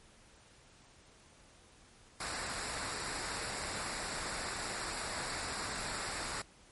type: noise with comb filter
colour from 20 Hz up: pink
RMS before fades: -39 dBFS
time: 2.2-6.42 s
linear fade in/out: 5 ms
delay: 0.32 ms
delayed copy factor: -0.6
effects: pink hiss -61 dBFS RMS until 6.71 s + MP3 48 kbps